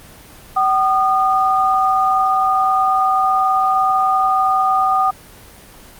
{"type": "tone pair together", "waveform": "sine", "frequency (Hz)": [762, 1221.6], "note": ["G5", "D#6"], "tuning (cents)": [-49, -32], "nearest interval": "minor sixth", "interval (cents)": 817, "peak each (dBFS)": -15, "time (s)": [0.56, 5.11], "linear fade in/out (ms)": 10, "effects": ["pink hiss -41 dBFS RMS until 5.99 s", "Opus 24 kbps"]}